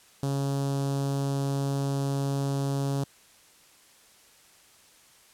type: tone with notch filter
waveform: sawtooth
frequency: 138.59 Hz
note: C#3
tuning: in tune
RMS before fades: -28 dBFS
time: 0.23-3.04 s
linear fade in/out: 2 ms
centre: 2100 Hz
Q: 0.55
effects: white hiss -57 dBFS RMS until 5.33 s + low-pass 11000 Hz 12 dB/octave